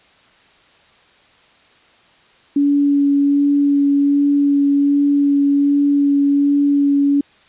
sine tone with vibrato, 283.8 Hz, C#4, 41 cents sharp, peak -11 dBFS, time 2.56-7.21 s, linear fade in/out 5 ms, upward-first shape sine, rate 1.3 Hz, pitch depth 10 cents each way, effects white hiss -51 dBFS RMS until 7.48 s + resampled to 8000 Hz

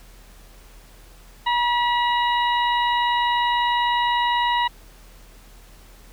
harmonic tone with a mistuned harmonic, 959 Hz, A#5, 49 cents sharp, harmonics 1 / 2 / 3 / 4, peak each -19 / -26 / -29 / -30 dBFS, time 1.46-4.68 s, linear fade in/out 10 ms, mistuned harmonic 2, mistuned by +24 cents, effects added 40 Hz sine -45 dBFS peak until 6.12 s + pink hiss -51 dBFS RMS until 6.12 s

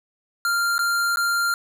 square tone with dropouts, 1392 Hz, F6, 6 cents flat, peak -20 dBFS, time 0.45-1.54 s, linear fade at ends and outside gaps 1 ms, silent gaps 0.781-0.791 / 1.159-1.171 s, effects none

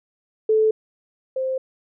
sine tone pair in turn, 436.1 / 523.3 Hz, A4 / C5, -15 / 0 cents, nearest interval minor third, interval 315 cents, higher second, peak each -14 / -21 dBFS, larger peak first, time 0.49-0.71 / 1.36-1.58 s, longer neither, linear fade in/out 5 ms, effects none

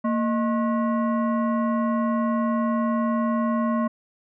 sine tone with frequency modulation, 230 Hz, A#3, 23 cents flat, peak -20 dBFS, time 0.04-3.88 s, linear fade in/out 10 ms, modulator 850 Hz, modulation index 0.82, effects none

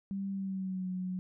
sine tone with pitch glide, 196 to 183.93 Hz, G3 to F#3, 0 to -10 cents, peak -33 dBFS, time 0.11-1.19 s, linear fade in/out 0 ms, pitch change -110 cents, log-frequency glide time 0.31-0.89 s, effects none

